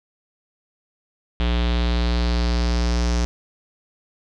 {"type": "tone with low-pass filter sweep", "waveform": "square", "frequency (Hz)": 59.4, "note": "A#1", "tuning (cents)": 33, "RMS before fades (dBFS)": -20, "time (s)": [1.4, 3.25], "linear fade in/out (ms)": 0, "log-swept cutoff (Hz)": [3400, 5900], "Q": 3.3, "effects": []}